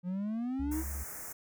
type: exponential sweep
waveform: triangle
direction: up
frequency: 174.61 to 329.6 Hz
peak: -30 dBFS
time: 0.03-0.84 s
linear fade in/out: 50 ms
type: tone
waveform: triangle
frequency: 69.3 Hz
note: C#2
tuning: in tune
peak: -34 dBFS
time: 0.59-1.04 s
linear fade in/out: 10 ms
type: band-stop noise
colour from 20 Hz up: white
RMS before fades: -43 dBFS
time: 0.71-1.33 s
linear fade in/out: 10 ms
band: 2100 to 5900 Hz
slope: 48 dB/octave
effects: none